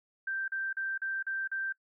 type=tone bursts; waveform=sine; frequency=1568 Hz; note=G6; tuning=in tune; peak=-31 dBFS; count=6; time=0.27-1.725 s; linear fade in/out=5 ms; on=210 ms; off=39 ms; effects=noise-tail reverb RT60 0.1 s tail -21 dB re dry